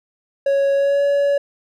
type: tone with pitch glide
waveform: triangle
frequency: 554.4 to 566.4 Hz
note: C#5 to C#5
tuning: 0 to +37 cents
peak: -12 dBFS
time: 0.46-1.38 s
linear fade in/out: 5 ms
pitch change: +37 cents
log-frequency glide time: 0.74-1.03 s
effects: none